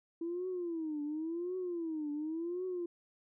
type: tone with vibrato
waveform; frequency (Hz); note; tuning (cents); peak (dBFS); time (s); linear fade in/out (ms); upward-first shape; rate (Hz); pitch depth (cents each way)
sine; 329.6; E4; 0; -34; 0.21-2.86; 5; triangle; 0.92; 220
effects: tanh soft clip ceiling -30 dBFS